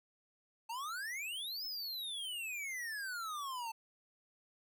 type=exponential two-way sweep; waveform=square; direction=up then down; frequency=880 to 5274 to 880 Hz; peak=-40 dBFS; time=0.69-3.72 s; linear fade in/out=10 ms; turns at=1.65 s; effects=none